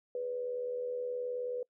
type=tone with amplitude modulation; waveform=sine; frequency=493.9 Hz; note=B4; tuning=in tune; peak=-31 dBFS; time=0.15-1.63 s; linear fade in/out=2 ms; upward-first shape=sine; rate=79 Hz; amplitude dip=50%; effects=noise-tail reverb RT60 0.1 s tail -25 dB re dry